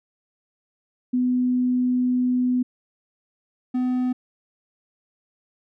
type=tone pair in turn; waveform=sine / triangle; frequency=250 / 251.9 Hz; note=B3 / B3; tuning=+21 / +34 cents; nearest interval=unison; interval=13 cents; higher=second; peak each=-18 / -18 dBFS; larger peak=neither; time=1.13-2.63 / 3.74-4.13 s; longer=first; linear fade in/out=10 ms; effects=none